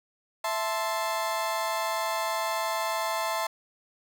35% pulse chord, A minor, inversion second, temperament equal, 659.3 / 880 / 1046.5 Hz, E5 / A5 / C6, 0 / 0 / 0 cents, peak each -30 dBFS, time 0.44-3.47 s, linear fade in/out 5 ms, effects none

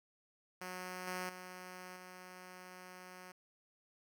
5% pulse tone with level steps, 182.8 Hz, F#3, 21 cents flat, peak -32 / -28 / -37 / -40 dBFS, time 0.61-3.32 s, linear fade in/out 5 ms, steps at 1.07 / 1.29 / 1.96 s, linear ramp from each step 5 ms, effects none

